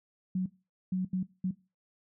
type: tone bursts at uneven times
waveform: sine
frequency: 185 Hz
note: F#3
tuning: in tune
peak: -27 dBFS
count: 4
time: 0.35-0.46 / 0.92-1.05 / 1.13-1.23 / 1.44-1.51 s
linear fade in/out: 5 ms
effects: noise-tail reverb RT60 0.3 s tail -20 dB re dry